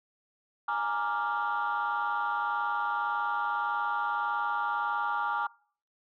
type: chord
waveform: sine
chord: Bb dominant seventh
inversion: third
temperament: equal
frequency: 830.6 / 932.3 / 1174.7 / 1396.9 Hz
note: Ab5 / Bb5 / D6 / F6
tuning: 0 / 0 / 0 / 0 cents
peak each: -32 dBFS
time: 0.68-5.47 s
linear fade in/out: 5 ms
effects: noise-tail reverb RT60 0.5 s tail -24 dB re dry + tanh soft clip ceiling -22 dBFS